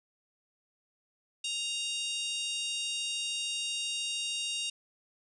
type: harmonic tone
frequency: 933 Hz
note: A#5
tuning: 1 cent sharp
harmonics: 3 / 4 / 5 / 6 / 7 / 8 / 9 / 10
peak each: -35 / -37 / -45 / -43 / -46 / -45 / -46 / -46 dBFS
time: 1.44-4.7 s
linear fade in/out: 5 ms
effects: none